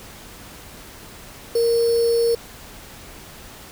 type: tone with sample-and-hold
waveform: sine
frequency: 466.2 Hz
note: A#4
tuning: in tune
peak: -15 dBFS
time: 1.55-2.35 s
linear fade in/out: 5 ms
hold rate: 4900 Hz
effects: pink hiss -41 dBFS RMS until 3.71 s